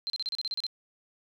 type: tone bursts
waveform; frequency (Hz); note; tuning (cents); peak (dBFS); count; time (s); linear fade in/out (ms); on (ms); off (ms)
sine; 4128; C8; -24; -29; 10; 0.07-0.666; 0; 29; 34
effects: none